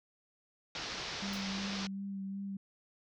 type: low-pass noise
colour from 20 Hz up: white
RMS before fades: -41 dBFS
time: 0.75-1.87 s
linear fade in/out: 2 ms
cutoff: 5700 Hz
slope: 48 dB/octave
type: tone with vibrato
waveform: sine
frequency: 196 Hz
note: G3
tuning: in tune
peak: -37 dBFS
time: 1.22-2.57 s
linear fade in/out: 5 ms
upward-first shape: sine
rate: 2.7 Hz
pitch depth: 20 cents each way
type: noise with exponential decay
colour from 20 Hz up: white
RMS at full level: -48 dBFS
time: 1.33-1.45 s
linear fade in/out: 2 ms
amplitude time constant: 26 ms
effects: none